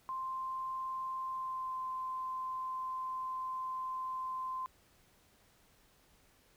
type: tone with pitch glide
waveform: sine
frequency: 1046.5 to 1036.9 Hz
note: C6 to C6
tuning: 0 to -16 cents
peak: -36 dBFS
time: 0.09-4.66 s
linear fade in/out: 0 ms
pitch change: -16 cents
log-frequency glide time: 1.26-1.77 s
effects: pink hiss -67 dBFS RMS until 6.56 s